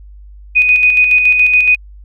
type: tone with tremolo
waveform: sine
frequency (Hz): 2489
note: D#7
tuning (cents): 0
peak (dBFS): -5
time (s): 0.55-1.76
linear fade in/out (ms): 20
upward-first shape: square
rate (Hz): 7.1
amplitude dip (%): 40
effects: added 50 Hz sine -33 dBFS peak until 2.04 s